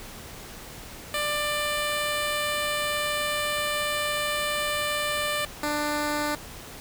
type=tone pair in turn; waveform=10% pulse; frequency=593 / 296.5 Hz; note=D5 / D4; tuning=+17 / +17 cents; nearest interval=octave; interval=1200 cents; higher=first; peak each=-17 dBFS; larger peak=neither; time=1.14-5.45 / 5.63-6.35 s; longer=first; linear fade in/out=2 ms; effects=pink hiss -42 dBFS RMS until 6.8 s